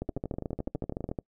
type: two click trains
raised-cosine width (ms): 2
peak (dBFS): -21 / -19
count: 13 / 17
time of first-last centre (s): 0.09-1.09 / 0.02-1.188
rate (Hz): 12 / 13.7
effects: noise-tail reverb RT60 0.1 s tail -26 dB re dry